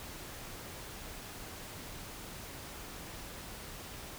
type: silence
effects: pink hiss -46 dBFS RMS until 4.18 s